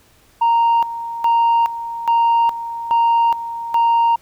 sine tone with tremolo, 929 Hz, A#5, 6 cents flat, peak -9 dBFS, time 0.41-4.16 s, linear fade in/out 10 ms, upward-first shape square, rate 1.2 Hz, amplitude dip 80%, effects tanh soft clip ceiling -10 dBFS + pink hiss -53 dBFS RMS until 4.21 s

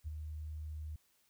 sine tone with ADSR envelope, 76.9 Hz, D#2, 20 cents flat, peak -35 dBFS, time 0.04-0.96 s, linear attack 36 ms, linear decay 14 ms, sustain -5 dB, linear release 4 ms, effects tanh soft clip ceiling -31 dBFS + white hiss -73 dBFS RMS until 1.29 s

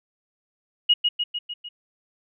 sine tone with echo, 2889 Hz, F#7, 42 cents flat, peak -13 dBFS, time 0.89-0.94 s, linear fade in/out 10 ms, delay 150 ms, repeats 5, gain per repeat -4 dB, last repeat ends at 1.69 s, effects none

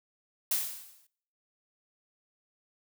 blue noise with exponential decay, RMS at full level -26 dBFS, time 0.51-1.07 s, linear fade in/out 5 ms, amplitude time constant 120 ms, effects noise-tail reverb RT60 0.7 s tail -24 dB re dry

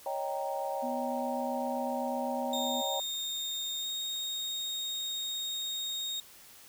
sine chord, Eb dominant seventh, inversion third, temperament equal, 554.4 / 622.3 / 784 / 932.3 Hz, Db5 / Eb5 / G5 / Bb5, 0 / 0 / 0 / 0 cents, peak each -36 / -39 / -36 / -39 dBFS, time 0.06-3 s, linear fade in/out 2 ms
sine tone, 246.9 Hz, B3, in tune, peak -36 dBFS, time 0.82-2.82 s, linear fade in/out 20 ms
35% pulse tone with pitch glide, 3677 to 3718 Hz, A#7 to A#7, -24 to -5 cents, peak -32 dBFS, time 2.53-6.2 s, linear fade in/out 2 ms, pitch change +19 cents, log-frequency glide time 3.8-3.86 s
effects white hiss -54 dBFS RMS until 6.68 s

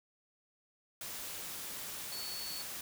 sine tone in noise, 4435 Hz, C#8, in tune, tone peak -42 dBFS, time 2.12-2.62 s, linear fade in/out 2 ms, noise white, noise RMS -43 dBFS, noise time 1.01-2.81 s, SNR -2 dB, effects none

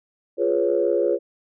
sine chord, C# dominant seventh, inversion first, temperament equal, 349.2 / 415.3 / 493.9 / 554.4 Hz, E#4 / G#4 / B4 / C#5, 0 / 0 / 0 / 0 cents, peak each -23 dBFS, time 0.37-1.19 s, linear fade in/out 50 ms, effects tanh soft clip ceiling -7 dBFS

